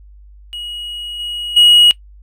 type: tone with level steps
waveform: triangle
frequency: 2900 Hz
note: F#7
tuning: 35 cents flat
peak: -23 / -20 / -4 dBFS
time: 0.53-1.91 s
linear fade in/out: 0 ms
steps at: 1.19 / 1.56 s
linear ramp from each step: 10 ms
effects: noise-tail reverb RT60 0.1 s tail -20 dB re dry + added 50 Hz sine -38 dBFS peak until 2.22 s